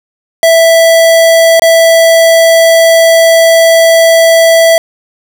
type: tone with dropouts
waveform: square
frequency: 659.3 Hz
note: E5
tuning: in tune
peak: -3 dBFS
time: 0.43-4.78 s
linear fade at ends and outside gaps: 1 ms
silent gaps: 1.596-1.62 s
effects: none